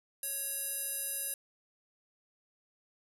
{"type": "tone with band-pass filter", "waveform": "square", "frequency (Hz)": 554.4, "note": "C#5", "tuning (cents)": 0, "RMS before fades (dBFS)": -37, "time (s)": [0.23, 1.34], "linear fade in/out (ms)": 2, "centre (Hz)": 11000, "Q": 5.6, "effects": []}